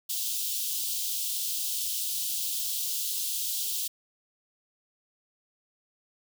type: high-pass noise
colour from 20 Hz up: white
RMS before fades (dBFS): -31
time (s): 0.09-3.88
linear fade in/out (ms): 10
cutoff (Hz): 3000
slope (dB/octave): 48
effects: none